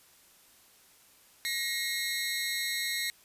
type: tone cluster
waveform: 25% pulse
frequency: 1889 / 2154 / 4002 Hz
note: A#6 / C7 / B7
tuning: +22 / +50 / +22 cents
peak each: -31 dBFS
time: 1.45-3.1 s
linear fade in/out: 0 ms
effects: white hiss -60 dBFS RMS until 3.24 s + resampled to 32000 Hz